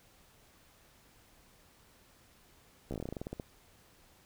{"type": "slowing click train", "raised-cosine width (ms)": 2, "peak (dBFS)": -25, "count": 15, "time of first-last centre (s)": [2.91, 3.398], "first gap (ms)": 14, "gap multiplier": 1.13, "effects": ["pink hiss -63 dBFS RMS until 4.25 s"]}